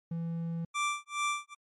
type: tone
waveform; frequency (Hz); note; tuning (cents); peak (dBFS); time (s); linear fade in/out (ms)
triangle; 166.8; E3; +21; -30; 0.11-0.65; 5
type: tone with tremolo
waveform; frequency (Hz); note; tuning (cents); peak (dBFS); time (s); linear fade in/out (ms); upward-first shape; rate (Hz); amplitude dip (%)
25% pulse; 1174.7; D6; 0; -24; 0.74-1.55; 20; sine; 2.4; 100
effects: MP3 48 kbps